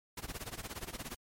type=noise with tremolo; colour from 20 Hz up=pink; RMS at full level=-40 dBFS; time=0.17-1.15 s; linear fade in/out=5 ms; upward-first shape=sine; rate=17 Hz; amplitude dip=90%; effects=MP3 64 kbps